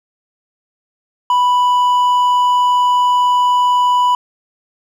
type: tone with hard clipping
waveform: triangle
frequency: 987.8 Hz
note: B5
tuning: in tune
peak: -11 dBFS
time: 1.3-4.15 s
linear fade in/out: 2 ms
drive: 7 dB
effects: none